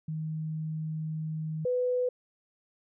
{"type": "tone pair in turn", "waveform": "sine", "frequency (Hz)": [157, 498.4], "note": ["D#3", "B4"], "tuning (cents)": [16, 16], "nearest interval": "octave + minor sixth", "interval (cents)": 2000, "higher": "second", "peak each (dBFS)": [-31, -25], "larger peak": "second", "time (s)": [[0.08, 1.65], [1.65, 2.09]], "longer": "first", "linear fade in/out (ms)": 5, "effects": []}